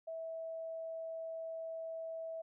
sine tone, 652 Hz, E5, 19 cents flat, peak -40 dBFS, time 0.07-2.42 s, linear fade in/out 10 ms, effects none

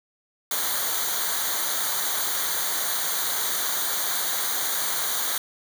white noise with comb filter, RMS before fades -26 dBFS, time 0.51-5.38 s, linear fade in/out 2 ms, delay 0.38 ms, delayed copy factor -0.8, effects none

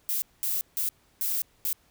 violet noise bursts at uneven times, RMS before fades -28 dBFS, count 5, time 0.09-0.22 / 0.43-0.61 / 0.77-0.89 / 1.21-1.42 / 1.65-1.73 s, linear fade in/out 0 ms, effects pink hiss -64 dBFS RMS until 1.9 s

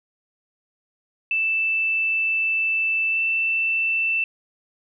sine tone with pitch glide, 2647 to 2665 Hz, E7 to E7, +7 to +18 cents, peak -19 dBFS, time 1.31-4.24 s, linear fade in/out 2 ms, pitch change +11 cents, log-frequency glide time 3.09-3.2 s, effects none

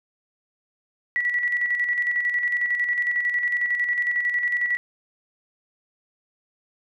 sine tone with tremolo, 1945 Hz, B6, 27 cents flat, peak -19 dBFS, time 1.16-4.77 s, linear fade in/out 0 ms, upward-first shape square, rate 11 Hz, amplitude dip 45%, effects none

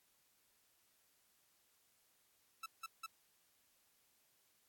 sawtooth tone bursts, 1318.5 Hz, E6, in tune, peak -40 dBFS, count 3, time 2.63-3.063 s, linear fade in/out 5 ms, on 31 ms, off 170 ms, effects white hiss -75 dBFS RMS until 4.68 s + AAC 64 kbps

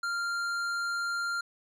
triangle tone with hard clipping, 1392 Hz, F6, 6 cents flat, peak -31 dBFS, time 0.03-1.41 s, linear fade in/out 5 ms, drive 14 dB, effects none

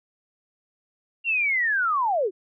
sine linear sweep, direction down, 2794 to 338.1 Hz, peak -20 dBFS, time 1.24-2.31 s, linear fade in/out 50 ms, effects none

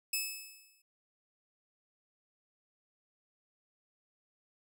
10% pulse tone with exponential decay, 2600 Hz, E7, 24 cents flat, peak -21 dBFS, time 0.13-0.82 s, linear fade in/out 5 ms, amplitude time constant 150 ms, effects none

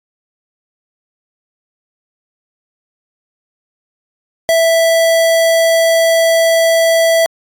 square tone, 659.3 Hz, E5, in tune, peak -9 dBFS, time 4.49-7.26 s, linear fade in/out 0 ms, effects AAC 64 kbps

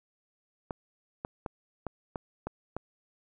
clicks, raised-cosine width 1 ms, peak -20 dBFS, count 7, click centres 0.708 / 1.249 / 1.462 / 1.867 / 2.158 / 2.47 / 2.766 s, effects none

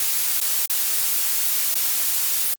blue noise with dropouts, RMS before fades -21 dBFS, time 0-2.54 s, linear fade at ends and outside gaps 2 ms, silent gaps 0.402-0.413 / 0.659-0.698 / 1.743-1.754 s, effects Opus 48 kbps

